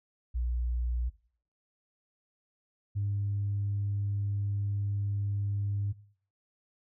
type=tone pair in turn; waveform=sine; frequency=60.1 / 101.08 Hz; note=B1 / G#2; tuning=-46 / -46 cents; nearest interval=major sixth; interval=900 cents; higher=second; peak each=-27 dBFS; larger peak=neither; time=0.34-1.1 / 2.95-5.93 s; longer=second; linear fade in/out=20 ms; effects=noise-tail reverb RT60 0.5 s tail -19 dB re dry + tanh soft clip ceiling -24 dBFS